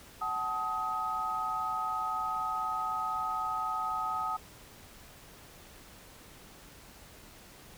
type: tone cluster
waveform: sine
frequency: 748 / 872 / 1262 Hz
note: F#5 / A5 / D#6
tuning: +19 / -16 / +24 cents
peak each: -38 / -37 / -32 dBFS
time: 0.21-4.37 s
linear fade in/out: 10 ms
effects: pink hiss -53 dBFS RMS until 7.77 s